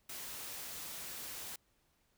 white noise, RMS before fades -45 dBFS, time 0.09-1.56 s, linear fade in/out 5 ms, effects pink hiss -75 dBFS RMS until 2.17 s

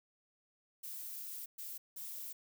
violet noise bursts at uneven times, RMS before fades -45 dBFS, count 3, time 0.83-1.46 / 1.58-1.78 / 1.96-2.33 s, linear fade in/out 10 ms, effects none

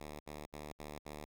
5% pulse tone bursts, 74.8 Hz, D2, 32 cents sharp, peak -34 dBFS, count 5, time 0-1.252 s, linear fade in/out 10 ms, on 200 ms, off 63 ms, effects none

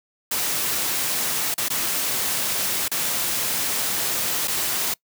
white noise with dropouts, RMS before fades -24 dBFS, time 0.31-4.94 s, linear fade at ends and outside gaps 5 ms, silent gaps 1.542-1.579 / 1.685-1.701 / 2.882-2.914 / 4.475-4.479 s, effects noise-tail reverb RT60 0.1 s tail -24 dB re dry + high-pass 100 Hz 12 dB/octave

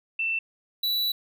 sine / square tone pair in turn, 2675 / 3945 Hz, E7 / B7, +25 / -3 cents, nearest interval perfect fifth, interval 672 cents, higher second, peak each -24 dBFS, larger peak neither, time 0.19-0.39 / 0.83-1.12 s, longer second, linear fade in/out 5 ms, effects none

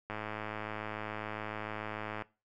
click train, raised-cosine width 0.5 ms, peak -23 dBFS, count 228, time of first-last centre 0.1-2.221 s, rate 107 Hz, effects noise-tail reverb RT60 0.3 s tail -20 dB re dry

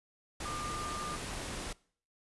sine tone in noise, 1200 Hz, D6, 37 cents sharp, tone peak -39 dBFS, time 0.45-1.16 s, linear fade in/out 5 ms, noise pink, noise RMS -40 dBFS, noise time 0.4-1.73 s, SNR -2 dB, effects noise-tail reverb RT60 0.5 s tail -22 dB re dry + resampled to 24000 Hz

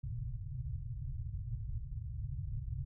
white low-pass noise, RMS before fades -40 dBFS, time 0.03-2.85 s, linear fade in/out 5 ms, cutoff 140 Hz, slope 96 dB/octave, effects none

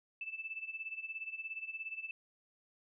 sine tone with tremolo, 2637 Hz, E7, in tune, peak -37 dBFS, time 0.21-2.11 s, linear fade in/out 2 ms, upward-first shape sine, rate 17 Hz, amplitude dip 80%, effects none

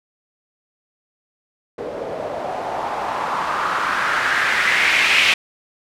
blue noise with low-pass filter sweep, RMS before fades -20 dBFS, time 1.78-5.34 s, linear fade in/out 5 ms, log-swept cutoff 490 to 2600 Hz, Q 3, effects none

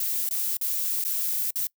violet noise with dropouts, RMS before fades -27 dBFS, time 0-1.67 s, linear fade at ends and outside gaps 2 ms, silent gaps 0.29-0.309 / 0.569-0.612 / 1.04-1.049 / 1.507-1.557 s, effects noise-tail reverb RT60 0.1 s tail -24 dB re dry

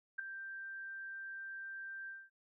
sine tone with ADSR envelope, 1574 Hz, G6, 7 cents sharp, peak -32 dBFS, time 0.18-2.3 s, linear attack 14 ms, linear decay 3 ms, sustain -11 dB, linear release 220 ms, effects none

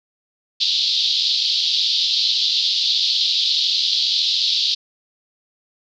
pink band-pass noise, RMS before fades -19 dBFS, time 0.6-4.75 s, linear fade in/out 10 ms, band 3400 to 4700 Hz, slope 48 dB/octave, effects none

